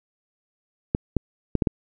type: clicks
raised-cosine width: 3 ms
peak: -7 dBFS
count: 5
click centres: 0.949 / 1.167 / 1.553 / 1.622 / 1.672 s
effects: none